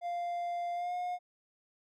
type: tone with pitch glide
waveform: triangle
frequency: 697 to 716.6 Hz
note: F5 to F5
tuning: -4 to +44 cents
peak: -31 dBFS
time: 0.01-1.19 s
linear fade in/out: 50 ms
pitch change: +48 cents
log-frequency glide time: 0.74-0.94 s
effects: Opus 48 kbps